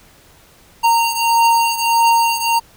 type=beating tone pair; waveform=square; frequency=924 / 925.6 Hz; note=A#5 / A#5; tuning=-16 / -13 cents; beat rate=1.6 Hz; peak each=-14 / -18 dBFS; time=0.83-2.6 s; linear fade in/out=20 ms; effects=pink hiss -48 dBFS RMS until 2.76 s